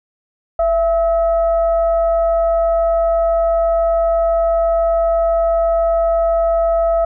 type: tone with frequency modulation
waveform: sine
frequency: 668 Hz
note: E5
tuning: 23 cents sharp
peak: -12 dBFS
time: 0.59-7.05 s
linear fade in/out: 5 ms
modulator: 621 Hz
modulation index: 0.38
effects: none